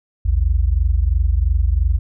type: tone pair together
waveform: sine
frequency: 55.37 / 78.3 Hz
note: A1 / D#2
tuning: +12 / +11 cents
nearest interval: tritone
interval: 599 cents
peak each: -15 / -17 dBFS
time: 0.25-1.99 s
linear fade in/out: 10 ms
effects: none